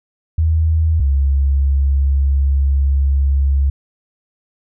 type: tone pair in turn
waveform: sine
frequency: 79.9 / 68.85 Hz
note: D#2 / C#2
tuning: +47 / -11 cents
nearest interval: minor third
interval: 258 cents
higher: first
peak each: -11 dBFS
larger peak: neither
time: 0.38-1 / 1-3.7 s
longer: second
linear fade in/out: 5 ms
effects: none